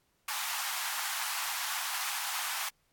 pink high-pass noise, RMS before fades -35 dBFS, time 0.28-2.69 s, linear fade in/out 5 ms, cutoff 800 Hz, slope 48 dB/octave, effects pink hiss -73 dBFS RMS until 2.92 s + AAC 64 kbps

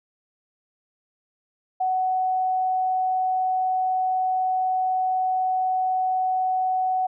sine tone, 746 Hz, F#5, 14 cents sharp, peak -20 dBFS, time 1.8-7.07 s, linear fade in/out 10 ms, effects none

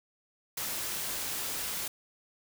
white noise, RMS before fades -35 dBFS, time 0.57-1.88 s, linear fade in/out 5 ms, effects none

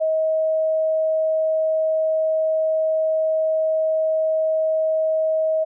sine tone, 634 Hz, D#5, 32 cents sharp, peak -17 dBFS, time 0-5.65 s, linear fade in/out 20 ms, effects none

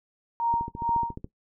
sine tone with tremolo, 932.3 Hz, A#5, in tune, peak -21 dBFS, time 0.4-1.16 s, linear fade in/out 0 ms, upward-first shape sine, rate 2.3 Hz, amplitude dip 100%
click train, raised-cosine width 3 ms, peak -23 dBFS, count 11, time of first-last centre 0.54-1.244 s, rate 14.2 Hz
effects noise-tail reverb RT60 0.1 s tail -17 dB re dry

